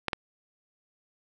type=clicks; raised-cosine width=0.3 ms; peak=-11 / -12 dBFS; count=2; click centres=0.083 / 0.132 s; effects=none